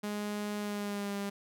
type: tone with pitch glide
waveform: sawtooth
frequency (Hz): 207.7 to 200.6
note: G#3 to G3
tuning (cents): 0 to +40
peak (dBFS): -30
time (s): 0.03-1.3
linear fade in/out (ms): 10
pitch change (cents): -60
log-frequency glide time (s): 0.58-1.16
effects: none